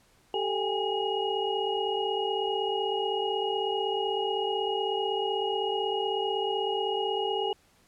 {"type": "tone cluster", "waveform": "sine", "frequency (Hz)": [389.8, 439.4, 790, 826, 2886], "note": ["G4", "A4", "G5", "G#5", "F#7"], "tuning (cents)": [-10, -2, 13, -10, -44], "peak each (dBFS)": [-31, -32, -36, -33, -34], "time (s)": [0.34, 7.53], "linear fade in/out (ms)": 2, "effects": ["pink hiss -63 dBFS RMS until 7.87 s", "low-pass 12000 Hz 12 dB/octave"]}